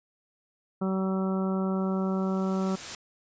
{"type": "harmonic tone", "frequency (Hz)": 190.1, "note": "F#3", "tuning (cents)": 47, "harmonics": [1, 2, 3, 4, 5, 6, 7], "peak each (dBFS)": [-26, -33, -37, -41, -43, -43, -40], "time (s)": [0.81, 2.76], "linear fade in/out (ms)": 10}
{"type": "noise with exponential growth", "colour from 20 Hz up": "white", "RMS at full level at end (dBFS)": -35, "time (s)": [1.75, 2.95], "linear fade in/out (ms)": 2, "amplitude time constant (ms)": 260}
{"effects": ["resampled to 16000 Hz"]}